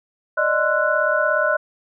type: tone cluster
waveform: sine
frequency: 586 / 623 / 1042 / 1350 / 1474 Hz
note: D5 / D#5 / C6 / E6 / F#6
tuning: -4 / +2 / -7 / +41 / -7 cents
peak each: -23 / -21 / -27 / -26 / -20 dBFS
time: 0.37-1.57 s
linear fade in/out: 10 ms
effects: none